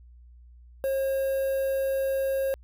triangle tone with quantisation, 539 Hz, C#5, 49 cents flat, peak -22 dBFS, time 0.84-2.54 s, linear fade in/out 0 ms, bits 7, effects added 60 Hz sine -48 dBFS peak until 2.63 s

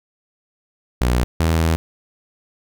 sawtooth tone pair in turn, 61 / 81.43 Hz, B1 / E2, -21 / -21 cents, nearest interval perfect fourth, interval 500 cents, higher second, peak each -11 dBFS, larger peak neither, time 1.01-1.24 / 1.4-1.76 s, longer second, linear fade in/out 0 ms, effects none

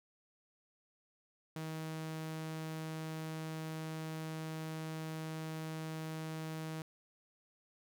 sawtooth tone, 158.7 Hz, D#3, 35 cents sharp, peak -36 dBFS, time 1.56-6.82 s, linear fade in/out 2 ms, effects none

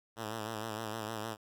5% pulse tone with vibrato, 110 Hz, A2, in tune, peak -26 dBFS, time 0.16-1.37 s, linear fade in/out 50 ms, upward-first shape sine, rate 6.5 Hz, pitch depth 63 cents each way, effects none

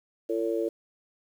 harmonic tone, 113 Hz, A2, 47 cents sharp, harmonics 3 / 4 / 5, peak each -29 / -29 / -32 dBFS, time 0.29-0.69 s, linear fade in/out 10 ms, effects 9-bit

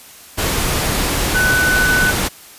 sine tone in noise, 1497 Hz, F#6, 20 cents sharp, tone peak -13 dBFS, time 1.34-2.12 s, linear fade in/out 20 ms, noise pink, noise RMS -18 dBFS, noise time 0.37-2.29 s, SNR +2 dB, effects white hiss -40 dBFS RMS until 2.58 s + resampled to 32000 Hz

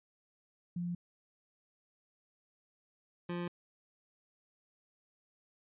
sine / 25% pulse tone pair in turn, 174.61 / 174.61 Hz, F3 / F3, 0 / 0 cents, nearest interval unison, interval 0 cents, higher neither, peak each -34 / -32 dBFS, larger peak second, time 0.76-0.95 / 3.29-3.48 s, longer neither, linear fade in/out 5 ms, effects resampled to 8000 Hz

